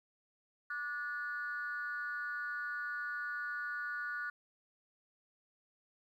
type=tone with amplitude modulation; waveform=sine; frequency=1456 Hz; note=F#6; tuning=28 cents flat; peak=-32 dBFS; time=0.7-4.3 s; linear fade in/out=5 ms; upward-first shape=sine; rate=286 Hz; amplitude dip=90%; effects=tanh soft clip ceiling -29 dBFS + 12-bit